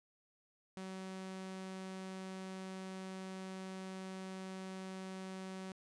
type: tone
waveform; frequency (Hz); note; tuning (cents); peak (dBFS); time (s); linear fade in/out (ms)
sawtooth; 188.9; F#3; +36; -40; 0.77-5.72; 0
effects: resampled to 22050 Hz